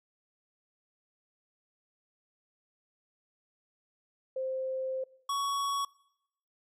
sine / square tone pair in turn, 523.3 / 1118.8 Hz, C5 / C#6, 0 / +16 cents, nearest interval octave + minor second, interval 1316 cents, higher second, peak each -31 / -30 dBFS, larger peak second, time 4.36-5.04 / 5.29-5.85 s, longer first, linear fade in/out 5 ms, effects noise-tail reverb RT60 0.8 s tail -23 dB re dry + low-pass 12000 Hz 12 dB/octave

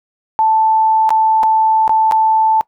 sine tone with dropouts, 880 Hz, A5, in tune, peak -9 dBFS, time 0.39-2.61 s, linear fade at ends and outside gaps 0 ms, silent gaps 1.092-1.105 / 1.431-1.435 / 1.878-1.894 / 2.112-2.121 s, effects noise-tail reverb RT60 0.1 s tail -21 dB re dry

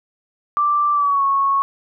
sine tone with pitch glide, 1174.7 to 1102.4 Hz, D6 to C#6, 0 to -10 cents, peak -14 dBFS, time 0.57-1.62 s, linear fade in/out 0 ms, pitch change -110 cents, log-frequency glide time 0.93-1.23 s, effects none

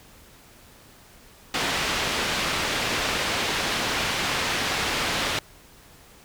white low-pass noise, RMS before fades -26 dBFS, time 1.54-5.39 s, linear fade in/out 2 ms, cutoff 3500 Hz, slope 12 dB/octave, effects pink hiss -51 dBFS RMS until 6.24 s

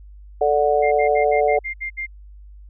harmonic tone, 146.83 Hz, D3, in tune, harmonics 3 / 4 / 5, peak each -19 / -19 / -19 dBFS, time 0.41-1.59 s, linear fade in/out 5 ms
sine tone bursts, 2107 Hz, C7, 12 cents sharp, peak -24 dBFS, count 8, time 0.82-2.067 s, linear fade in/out 20 ms, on 99 ms, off 65 ms
effects added 50 Hz sine -39 dBFS peak until 2.69 s

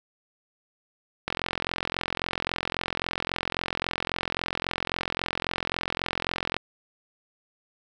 click train, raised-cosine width 0.3 ms, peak -10 dBFS, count 232, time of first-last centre 1.28-6.566 s, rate 43.7 Hz, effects none

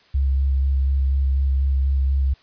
sine tone with vibrato, 67.7 Hz, C#2, 40 cents flat, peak -16 dBFS, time 0.14-2.34 s, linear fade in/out 10 ms, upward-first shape square, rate 4.1 Hz, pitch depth 15 cents each way, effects white hiss -55 dBFS RMS until 2.42 s + resampled to 11025 Hz

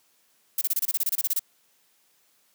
violet noise bursts, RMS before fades -24 dBFS, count 14, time 0.58-1.394 s, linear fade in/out 5 ms, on 34 ms, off 26 ms, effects white hiss -65 dBFS RMS until 2.54 s + high-pass 150 Hz 12 dB/octave

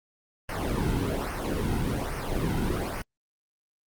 brown noise with flanger, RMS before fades -28 dBFS, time 0.49-3.02 s, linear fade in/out 2 ms, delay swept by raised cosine 0.26 to 1.76 ms, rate 1.2 Hz, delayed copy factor -0.75, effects Opus 32 kbps

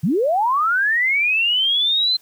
sine linear sweep, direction up, 132.1 to 4126 Hz, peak -15 dBFS, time 0.03-2.17 s, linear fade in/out 10 ms, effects white hiss -54 dBFS RMS until 2.21 s

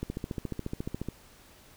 click train, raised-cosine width 3 ms, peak -20 dBFS, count 16, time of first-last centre 0.03-1.086 s, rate 14.2 Hz, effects pink hiss -56 dBFS RMS until 1.76 s

